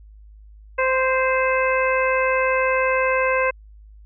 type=harmonic tone with a mistuned harmonic; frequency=520 Hz; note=C5; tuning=11 cents flat; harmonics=1 / 2 / 3 / 4 / 5; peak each=-20 / -23 / -25 / -26 / -27 dBFS; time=0.78-3.51 s; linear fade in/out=10 ms; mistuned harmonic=3; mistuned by=+15 cents; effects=added 52 Hz sine -42 dBFS peak until 4.05 s